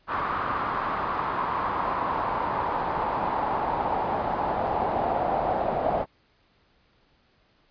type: noise with band-pass filter sweep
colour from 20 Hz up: brown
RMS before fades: -27 dBFS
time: 0.07-6.06 s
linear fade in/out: 50 ms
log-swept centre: 1200 to 700 Hz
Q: 3.7
effects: pink hiss -64 dBFS RMS until 7.7 s + resampled to 11025 Hz